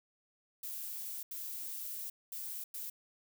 violet noise bursts at uneven times, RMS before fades -42 dBFS, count 4, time 0.63-1.23 / 1.31-2.1 / 2.32-2.64 / 2.74-2.9 s, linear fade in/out 5 ms, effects none

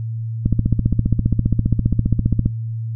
click train, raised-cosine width 5 ms, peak -3 dBFS, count 31, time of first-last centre 0.46-2.46 s, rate 15 Hz, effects noise-tail reverb RT60 0.3 s tail -22 dB re dry + added 113 Hz sine -22 dBFS peak until 2.95 s

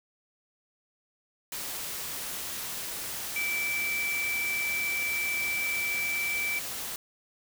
sine tone in noise, 2323 Hz, D7, 20 cents flat, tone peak -28 dBFS, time 3.36-6.59 s, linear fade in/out 2 ms, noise white, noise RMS -36 dBFS, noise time 1.52-6.96 s, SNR +5 dB, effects none

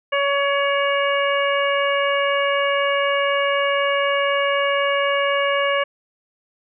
harmonic tone with a mistuned harmonic, 562 Hz, C#5, 24 cents sharp, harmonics 1 / 2 / 3 / 4 / 5, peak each -20 / -23 / -25 / -26 / -27 dBFS, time 0.12-5.84 s, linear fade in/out 10 ms, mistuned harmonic 5, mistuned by +19 cents, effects none

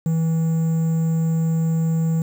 triangle tone with quantisation, 162.5 Hz, E3, 24 cents flat, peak -15 dBFS, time 0.06-2.22 s, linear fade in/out 2 ms, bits 7, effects none

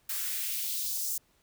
blue noise with high-pass filter sweep, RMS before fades -33 dBFS, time 0.09-1.18 s, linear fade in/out 5 ms, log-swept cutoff 1200 to 6900 Hz, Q 1.5, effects pink hiss -68 dBFS RMS until 1.42 s

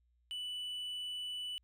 triangle tone, 2973 Hz, F#7, 8 cents sharp, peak -37 dBFS, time 0.31-1.58 s, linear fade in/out 0 ms, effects added 60 Hz sine -70 dBFS peak until 1.63 s

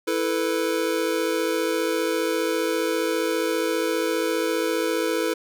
square chord, E suspended fourth, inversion none, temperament just, 329.6 / 439.5 / 494.4 Hz, E4 / A4 / B4, 0 / -2 / +2 cents, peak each -27 dBFS, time 0.07-5.34 s, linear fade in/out 10 ms, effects none

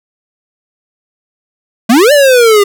square exponential two-way sweep, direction up then down, 212.1 to 600 to 397.2 Hz, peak -4 dBFS, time 1.89-2.64 s, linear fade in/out 10 ms, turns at 2.12 s, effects none

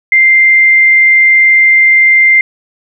sine tone, 2093 Hz, C7, in tune, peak -3 dBFS, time 0.12-2.41 s, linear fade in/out 2 ms, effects none

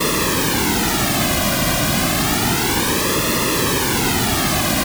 pink noise with flanger, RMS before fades -18 dBFS, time 0-4.84 s, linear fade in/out 10 ms, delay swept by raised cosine 1.3 to 2.3 ms, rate 0.3 Hz, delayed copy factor -0.85, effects none

